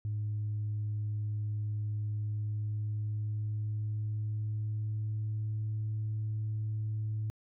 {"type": "tone with pitch glide", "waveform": "sine", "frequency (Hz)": [105.6, 108.01], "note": ["G#2", "A2"], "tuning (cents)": [29, -32], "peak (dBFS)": -30, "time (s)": [0.05, 7.3], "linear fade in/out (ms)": 0, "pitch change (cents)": 39, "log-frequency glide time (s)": [2.06, 5.84], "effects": ["tanh soft clip ceiling -28 dBFS"]}